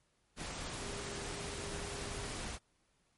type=tone in noise; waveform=sine; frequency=403.1 Hz; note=G4; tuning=48 cents sharp; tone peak=-48 dBFS; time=0.78-2.31 s; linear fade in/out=50 ms; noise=pink; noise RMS=-42 dBFS; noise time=0.36-2.59 s; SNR=-9 dB; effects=pink hiss -75 dBFS RMS until 3.17 s + MP3 48 kbps